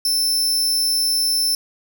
sawtooth tone, 5320 Hz, E8, 15 cents sharp, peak -14 dBFS, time 0.05-1.55 s, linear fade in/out 2 ms, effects none

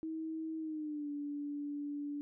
sine tone with pitch glide, 319.6 to 289.7 Hz, D#4 to D4, +47 to -24 cents, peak -37 dBFS, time 0.03-2.21 s, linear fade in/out 0 ms, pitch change -171 cents, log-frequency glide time 0.58-1.1 s, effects none

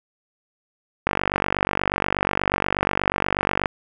click train, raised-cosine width 0.5 ms, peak -4 dBFS, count 126, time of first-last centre 1.07-3.658 s, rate 48.3 Hz, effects none

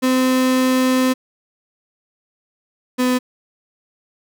35% pulse tone pair in turn, 257.5 / 251.9 Hz, C4 / B3, -28 / +34 cents, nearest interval unison, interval 38 cents, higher first, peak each -12 / -13 dBFS, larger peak first, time 0.02-1.14 / 2.98-3.19 s, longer first, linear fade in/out 20 ms, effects none

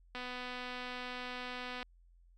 click train, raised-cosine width 0.3 ms, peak -27 dBFS, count 419, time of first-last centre 0.15-1.829 s, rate 249 Hz, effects added 43 Hz sine -60 dBFS peak until 2.37 s

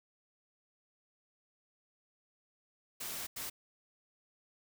white noise bursts at uneven times, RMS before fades -41 dBFS, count 2, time 3-3.27 / 3.36-3.5 s, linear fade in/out 10 ms, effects none

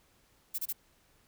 violet noise bursts, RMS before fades -34 dBFS, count 3, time 0.54-0.729 s, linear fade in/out 10 ms, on 45 ms, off 27 ms, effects pink hiss -67 dBFS RMS until 1.27 s

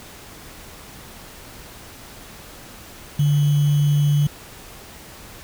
sine tone with sample-and-hold, 145.7 Hz, D3, 13 cents flat, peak -14 dBFS, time 3.19-4.27 s, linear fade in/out 5 ms, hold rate 3150 Hz, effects pink hiss -41 dBFS RMS until 5.43 s

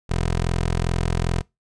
15% pulse tone, 42.49 Hz, F1, 47 cents flat, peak -14 dBFS, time 0.09-1.42 s, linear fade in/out 20 ms, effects noise-tail reverb RT60 0.2 s tail -23 dB re dry + resampled to 22050 Hz

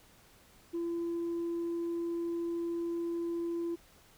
sine tone, 339.2 Hz, E4, 50 cents sharp, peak -30 dBFS, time 0.73-3.76 s, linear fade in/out 20 ms, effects tanh soft clip ceiling -30 dBFS + pink hiss -61 dBFS RMS until 4.17 s

